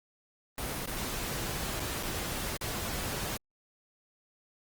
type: noise with dropouts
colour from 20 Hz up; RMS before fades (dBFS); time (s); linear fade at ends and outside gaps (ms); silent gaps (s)
pink; -35; 0.58-3.37; 2; 0.86-0.873 / 1.797-1.801 / 2.028-2.032 / 2.569-2.611
effects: Opus 24 kbps